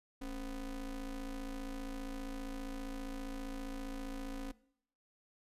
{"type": "ring-modulated tone", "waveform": "square", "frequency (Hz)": 123.47, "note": "B2", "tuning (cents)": 0, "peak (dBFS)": -38, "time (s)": [0.21, 4.52], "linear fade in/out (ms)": 10, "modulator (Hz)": 151, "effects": ["noise-tail reverb RT60 0.7 s tail -21 dB re dry", "resampled to 32000 Hz"]}